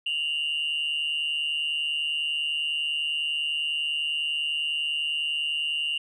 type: tone pair together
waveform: sine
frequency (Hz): 2794 / 2944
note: F7 / F#7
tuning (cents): 0 / -9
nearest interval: minor second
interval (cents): 91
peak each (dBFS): -25 / -29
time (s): 0.06-5.98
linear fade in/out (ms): 5
effects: tanh soft clip ceiling -21 dBFS